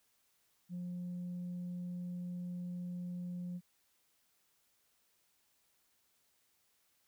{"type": "tone", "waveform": "sine", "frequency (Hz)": 177.6, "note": "F3", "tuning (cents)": 29, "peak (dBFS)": -37, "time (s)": [0.69, 3.61], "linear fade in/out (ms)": 50, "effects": ["tanh soft clip ceiling -37 dBFS", "white hiss -75 dBFS RMS until 7.07 s"]}